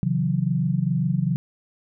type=tone cluster; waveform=sine; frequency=134.3 / 159.3 / 181.7 Hz; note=C3 / D#3 / F#3; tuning=+46 / +41 / -31 cents; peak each=-24 dBFS; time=0.03-1.36 s; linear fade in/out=0 ms; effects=none